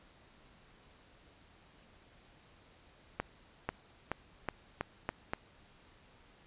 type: accelerating click train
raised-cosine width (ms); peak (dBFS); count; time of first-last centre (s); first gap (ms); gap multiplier
0.5; -18; 7; 3.2-5.335; 490; 0.87
effects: pink hiss -62 dBFS RMS until 6.46 s + resampled to 8000 Hz